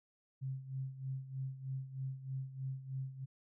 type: tone with tremolo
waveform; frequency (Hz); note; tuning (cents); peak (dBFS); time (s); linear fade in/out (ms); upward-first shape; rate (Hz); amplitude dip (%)
sine; 133; C3; +29; -36; 0.41-3.26; 20; sine; 3.2; 75
effects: none